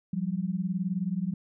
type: beating tone pair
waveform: sine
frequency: 174.61 / 193.61 Hz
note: F3 / G3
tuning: 0 / -21 cents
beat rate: 19 Hz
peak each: -30 dBFS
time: 0.13-1.34 s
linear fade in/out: 5 ms
effects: none